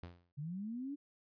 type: tone with exponential decay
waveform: sawtooth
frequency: 87.31 Hz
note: F2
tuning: in tune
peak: -40 dBFS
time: 0.03-0.32 s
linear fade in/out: 0 ms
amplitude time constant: 62 ms
type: linear sweep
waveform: sine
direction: up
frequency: 137 to 293.7 Hz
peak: -39 dBFS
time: 0.37-0.96 s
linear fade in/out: 20 ms
effects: resampled to 11025 Hz